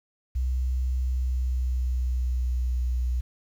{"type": "tone with pitch glide", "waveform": "sine", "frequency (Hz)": [63.6, 61.61], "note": ["C2", "B1"], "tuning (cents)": [-48, -4], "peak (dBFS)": -23, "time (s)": [0.35, 3.21], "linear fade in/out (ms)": 10, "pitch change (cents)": -56, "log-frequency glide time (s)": [0.92, 2.83], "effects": ["9-bit"]}